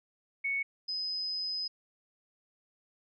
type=tone pair in turn; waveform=sine; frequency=2217 / 5038 Hz; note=C#7 / D#8; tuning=0 / +21 cents; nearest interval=octave + major second; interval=1421 cents; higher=second; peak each=-29 / -32 dBFS; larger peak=first; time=0.44-0.63 / 0.88-1.68 s; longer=second; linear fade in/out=10 ms; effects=none